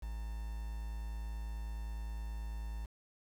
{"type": "tone with quantisation", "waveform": "triangle", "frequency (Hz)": 54.7, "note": "A1", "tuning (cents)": -9, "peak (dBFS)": -36, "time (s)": [0.02, 2.86], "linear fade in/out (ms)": 10, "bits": 9, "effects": []}